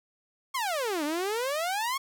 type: exponential two-way sweep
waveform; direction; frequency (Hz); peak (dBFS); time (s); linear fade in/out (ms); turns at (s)
sawtooth; down then up; 1117 to 285.6 to 1117; -24; 0.54-1.98; 10; 1.04
effects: none